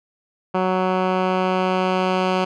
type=tone with low-pass filter sweep; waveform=10% pulse; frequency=185.5 Hz; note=F#3; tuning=5 cents sharp; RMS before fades=-20 dBFS; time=0.54-2.45 s; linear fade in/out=10 ms; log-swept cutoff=1700 to 3500 Hz; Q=0.86; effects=none